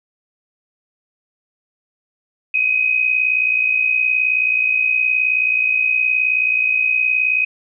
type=tone pair together; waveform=sine; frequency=2473 / 2532 Hz; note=D#7 / D#7; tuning=-11 / +30 cents; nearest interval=unison; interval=41 cents; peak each=-20 / -15 dBFS; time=2.54-7.45 s; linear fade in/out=5 ms; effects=none